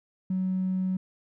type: tone with tanh clipping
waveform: triangle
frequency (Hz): 186.6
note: F#3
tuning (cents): +15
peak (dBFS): -24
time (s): 0.3-0.97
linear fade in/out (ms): 5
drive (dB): 1
effects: none